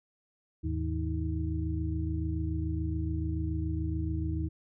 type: tone cluster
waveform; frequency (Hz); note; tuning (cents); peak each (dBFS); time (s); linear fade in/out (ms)
sine; 78.9 / 105.9 / 160.7 / 317.5; D#2 / G#2 / E3 / D#4; +25 / +34 / -44 / +35; -31 / -37 / -38 / -36; 0.63-4.49; 20
effects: none